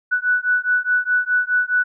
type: beating tone pair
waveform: sine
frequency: 1480 / 1484.8 Hz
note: F#6 / F#6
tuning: 0 / +6 cents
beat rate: 4.8 Hz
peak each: -19 dBFS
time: 0.11-1.84 s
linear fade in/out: 20 ms
effects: none

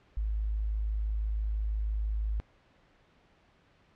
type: tone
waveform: sine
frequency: 53 Hz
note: G#1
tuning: 36 cents sharp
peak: -28 dBFS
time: 0.17-2.4 s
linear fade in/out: 0 ms
effects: pink hiss -64 dBFS RMS until 3.95 s + low-pass 3000 Hz 12 dB/octave

